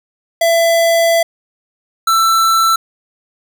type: tone pair in turn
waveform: square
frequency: 669 / 1334.1 Hz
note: E5 / E6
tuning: +25 / +20 cents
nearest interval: octave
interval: 1195 cents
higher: second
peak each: -10 dBFS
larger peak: neither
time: 0.41-1.23 / 2.07-2.76 s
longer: first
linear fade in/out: 5 ms
effects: none